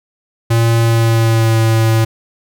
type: tone with pitch glide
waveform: square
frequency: 115.3 to 112.41 Hz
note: A#2 to A2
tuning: -19 to +38 cents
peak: -10 dBFS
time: 0.5-2.05 s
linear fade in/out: 10 ms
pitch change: -43 cents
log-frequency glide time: 0.79-1.6 s
effects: none